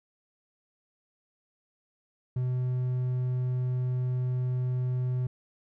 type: tone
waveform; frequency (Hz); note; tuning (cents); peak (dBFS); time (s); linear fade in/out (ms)
triangle; 126.2; B2; +38; -24; 2.36-5.27; 5
effects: none